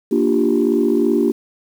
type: chord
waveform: sine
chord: G minor seventh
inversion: first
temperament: equal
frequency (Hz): 233.1 / 293.7 / 349.2 / 392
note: Bb3 / D4 / F4 / G4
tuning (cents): 0 / 0 / 0 / 0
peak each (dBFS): -18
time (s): 0.11-1.32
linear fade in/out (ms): 10
effects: tanh soft clip ceiling -5 dBFS + 7-bit